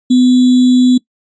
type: tone with sample-and-hold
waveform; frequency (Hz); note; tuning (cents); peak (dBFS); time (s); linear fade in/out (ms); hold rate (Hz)
sine; 251.3; B3; +30; -5; 0.1-0.98; 10; 3675
effects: noise-tail reverb RT60 0.1 s tail -21 dB re dry + resampled to 16000 Hz